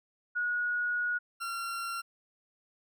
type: tone pair in turn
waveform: sine / 40% pulse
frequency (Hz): 1453 / 1371.4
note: F#6 / F6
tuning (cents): -32 / -32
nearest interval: minor second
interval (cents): 100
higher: first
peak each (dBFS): -28 / -33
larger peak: first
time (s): 0.35-1.19 / 1.4-2.02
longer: first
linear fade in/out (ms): 20
effects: none